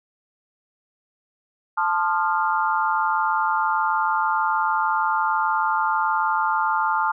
sine chord, F dominant seventh, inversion first, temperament equal with one note detuned, 880 / 1046.5 / 1218.2 / 1396.9 Hz, A5 / C6 / Eb6 / F6, 0 / 0 / -37 / 0 cents, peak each -22 / -27 / -25 / -25 dBFS, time 1.77-7.12 s, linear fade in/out 10 ms, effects none

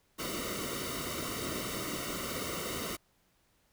pink noise with comb filter, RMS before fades -37 dBFS, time 0.18-2.97 s, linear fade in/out 20 ms, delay 1.2 ms, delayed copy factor -0.8, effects pink hiss -71 dBFS RMS until 3.72 s

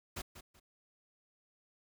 pink noise with echo, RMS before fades -41 dBFS, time 0.16-0.22 s, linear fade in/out 10 ms, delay 190 ms, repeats 2, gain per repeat -11 dB, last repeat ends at 0.6 s, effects none

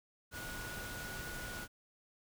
sine tone in noise, 1456 Hz, F#6, 28 cents flat, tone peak -46 dBFS, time 0.31-1.68 s, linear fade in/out 50 ms, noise pink, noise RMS -45 dBFS, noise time 0.31-1.68 s, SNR -4 dB, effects none

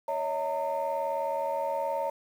sine tone cluster, 560 / 639 / 914 Hz, C#5 / D#5 / A#5, +18 / +46 / -34 cents, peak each -30 / -33 / -30 dBFS, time 0.08-2.1 s, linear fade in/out 5 ms, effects tanh soft clip ceiling -22 dBFS + 9-bit

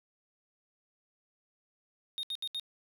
triangle tone bursts, 3700 Hz, A#7, 14 cents flat, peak -32 dBFS, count 4, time 2.18-2.597 s, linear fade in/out 0 ms, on 51 ms, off 71 ms, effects none

